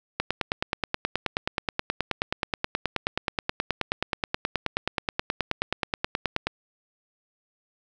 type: click train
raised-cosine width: 0.3 ms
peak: -8 dBFS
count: 60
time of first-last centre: 0.2-6.47 s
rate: 9.41 Hz
effects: none